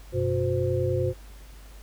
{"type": "tone cluster", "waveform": "sine", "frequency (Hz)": [94.3, 124.5, 363, 517], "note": ["F#2", "B2", "F#4", "C5"], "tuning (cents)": [33, 14, -33, -21], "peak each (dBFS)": -28, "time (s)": [0.12, 1.14], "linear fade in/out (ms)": 50, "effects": ["added 50 Hz sine -43 dBFS peak until 1.82 s", "pink hiss -53 dBFS RMS until 1.82 s"]}